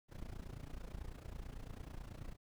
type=noise with amplitude modulation; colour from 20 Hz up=brown; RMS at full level=-44 dBFS; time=0.08-2.37 s; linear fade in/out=50 ms; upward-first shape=sine; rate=29.1 Hz; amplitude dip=85%; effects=none